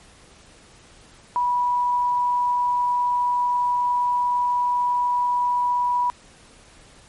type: tone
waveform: sine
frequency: 978 Hz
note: B5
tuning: 17 cents flat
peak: -18 dBFS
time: 1.36-6.1 s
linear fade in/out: 0 ms
effects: pink hiss -50 dBFS RMS until 7.08 s + MP3 48 kbps